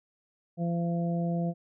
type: harmonic tone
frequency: 170.5 Hz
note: F3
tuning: 41 cents flat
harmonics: 1 / 2 / 3 / 4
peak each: -27 / -39 / -38 / -37 dBFS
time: 0.57-1.54 s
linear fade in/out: 50 ms
effects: none